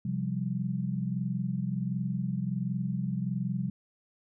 sine chord, C suspended fourth, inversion none, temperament equal, 130.81 / 174.61 / 196 Hz, C3 / F3 / G3, 0 / 0 / 0 cents, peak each -33 dBFS, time 0.05-3.7 s, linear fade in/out 5 ms, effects none

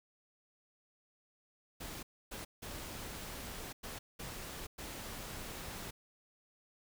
pink noise bursts at uneven times, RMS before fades -45 dBFS, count 6, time 1.8-2.03 / 2.31-2.45 / 2.62-3.73 / 3.83-3.99 / 4.19-4.67 / 4.78-5.91 s, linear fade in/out 10 ms, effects none

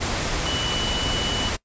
sine tone in noise, 2960 Hz, F#7, in tune, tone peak -26 dBFS, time 0.45-1.5 s, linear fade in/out 20 ms, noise pink, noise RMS -25 dBFS, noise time 0-1.57 s, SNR -4 dB, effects noise-tail reverb RT60 0.1 s tail -21 dB re dry + resampled to 16000 Hz

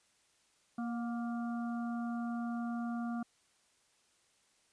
harmonic tone with a mistuned harmonic, 234.4 Hz, A#3, 10 cents sharp, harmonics 1 / 3 / 5 / 6, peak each -35 / -45 / -49 / -51 dBFS, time 0.78-3.23 s, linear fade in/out 5 ms, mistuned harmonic 3, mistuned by +30 cents, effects white hiss -71 dBFS RMS until 4.72 s + resampled to 22050 Hz

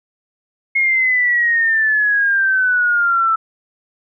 sine exponential sweep, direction down, 2161 to 1318.5 Hz, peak -12 dBFS, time 0.75-3.36 s, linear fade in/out 10 ms, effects none

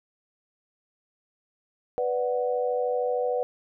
sine chord, B minor, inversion none, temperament equal, 493.9 / 587.3 / 740 Hz, B4 / D5 / F#5, 0 / 0 / 0 cents, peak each -25 / -31 / -31 dBFS, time 1.98-3.43 s, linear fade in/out 0 ms, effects none

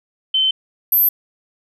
sine tone pair in turn, 3077 / 12285 Hz, G7 / G9, -33 / -36 cents, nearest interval 2 octaves, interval 2397 cents, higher second, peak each -13 / -11 dBFS, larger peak second, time 0.34-0.51 / 0.92-1.09 s, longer neither, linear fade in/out 5 ms, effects none

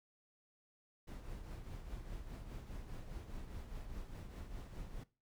brown noise with tremolo, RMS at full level -45 dBFS, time 1.07-5.04 s, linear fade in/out 10 ms, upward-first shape triangle, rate 4.9 Hz, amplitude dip 55%, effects noise-tail reverb RT60 0.3 s tail -19 dB re dry

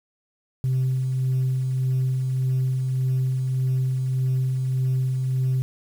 sine tone with tremolo, 129.9 Hz, C3, 12 cents flat, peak -17 dBFS, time 0.64-5.62 s, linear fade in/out 0 ms, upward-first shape sine, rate 1.7 Hz, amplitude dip 35%, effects tanh soft clip ceiling -17 dBFS + 8-bit

